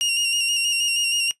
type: tone with vibrato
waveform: sawtooth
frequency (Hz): 2805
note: F7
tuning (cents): +7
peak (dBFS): -16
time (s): 0.01-1.31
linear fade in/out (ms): 0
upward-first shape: square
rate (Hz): 6.3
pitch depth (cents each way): 31
effects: noise-tail reverb RT60 0.1 s tail -17 dB re dry + resampled to 24000 Hz